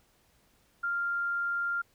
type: tone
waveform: sine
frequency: 1395 Hz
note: F6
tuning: 2 cents flat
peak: -28 dBFS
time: 0.83-1.82 s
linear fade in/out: 10 ms
effects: pink hiss -67 dBFS RMS until 1.94 s

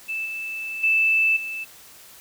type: tone with level steps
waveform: sine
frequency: 2637 Hz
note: E7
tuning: in tune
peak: -25 / -28 / -16 / -28 dBFS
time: 0.08-1.65 s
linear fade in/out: 20 ms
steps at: 0.25 / 0.83 / 1.36 s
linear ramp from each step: 10 ms
effects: white hiss -47 dBFS RMS until 2.2 s

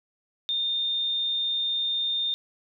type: tone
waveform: sine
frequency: 3632 Hz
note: A#7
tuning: 46 cents flat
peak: -24 dBFS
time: 0.49-2.34 s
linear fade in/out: 0 ms
effects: none

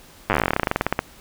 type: slowing click train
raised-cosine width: 0.5 ms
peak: -3 dBFS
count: 25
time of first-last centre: 0.3-0.991 s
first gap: 9 ms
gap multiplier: 1.09
effects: pink hiss -48 dBFS RMS until 1.2 s

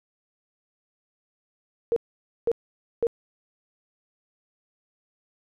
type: tone bursts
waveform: sine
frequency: 466.2 Hz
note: A#4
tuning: in tune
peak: -19 dBFS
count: 3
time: 1.92-3.069 s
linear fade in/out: 0 ms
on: 43 ms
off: 510 ms
effects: none

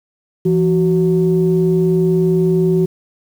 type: tone pair together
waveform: sine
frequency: 168.16 / 373.6 Hz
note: E3 / F#4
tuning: +35 / +17 cents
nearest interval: octave + major second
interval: 1382 cents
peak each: -13 dBFS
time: 0.45-2.86 s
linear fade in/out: 10 ms
effects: tanh soft clip ceiling -4 dBFS + 7-bit

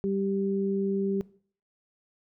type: tone pair together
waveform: sine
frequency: 196.16 / 392 Hz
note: G3 / G4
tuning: +1 / 0 cents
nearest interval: octave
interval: 1199 cents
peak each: -28 dBFS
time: 0.04-1.21 s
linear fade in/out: 0 ms
effects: noise-tail reverb RT60 0.5 s tail -20 dB re dry

